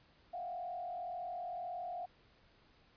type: tone with frequency modulation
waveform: sine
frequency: 709 Hz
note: F5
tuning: 26 cents sharp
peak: -39 dBFS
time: 0.33-2.06 s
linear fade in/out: 10 ms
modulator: 41.9 Hz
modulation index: 0.9
effects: pink hiss -67 dBFS RMS until 2.96 s + resampled to 11025 Hz